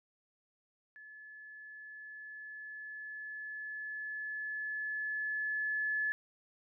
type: tone with level ramp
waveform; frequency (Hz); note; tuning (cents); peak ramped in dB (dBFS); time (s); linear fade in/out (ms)
sine; 1720; A6; -40; -50 to -30; 0.96-6.12; 0
effects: none